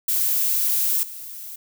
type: noise with level steps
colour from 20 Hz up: violet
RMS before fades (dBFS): -21 / -36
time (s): 0.08-1.56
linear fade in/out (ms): 5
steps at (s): 1.03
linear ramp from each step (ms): 2
effects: none